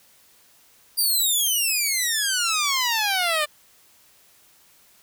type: exponential sweep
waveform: 10% pulse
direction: down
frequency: 4826 to 587.3 Hz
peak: -12 dBFS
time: 0.97-3.46 s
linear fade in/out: 20 ms
effects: white hiss -56 dBFS RMS until 5.02 s